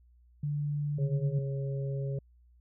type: tone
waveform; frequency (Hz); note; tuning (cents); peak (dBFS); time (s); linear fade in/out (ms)
sine; 146.3; D3; -6; -29; 0.43-1.39; 5
type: harmonic tone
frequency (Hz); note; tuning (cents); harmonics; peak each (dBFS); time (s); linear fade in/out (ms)
137.2; C#3; -17; 1 / 3 / 4; -31 / -41 / -43; 0.98-2.19; 5
effects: added 60 Hz sine -58 dBFS peak until 2.6 s